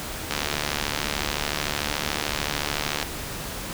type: click train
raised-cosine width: 0.2 ms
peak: -7 dBFS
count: 201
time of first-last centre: 0.31-3.027 s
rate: 73.6 Hz
effects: pink hiss -33 dBFS RMS until 3.73 s